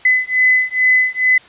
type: beating tone pair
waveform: sine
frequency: 2015 / 2017.3 Hz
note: B6 / B6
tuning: +34 / +36 cents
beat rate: 2.3 Hz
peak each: -14 dBFS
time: 0.05-1.38 s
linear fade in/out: 5 ms
effects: white hiss -43 dBFS RMS until 1.48 s + resampled to 8000 Hz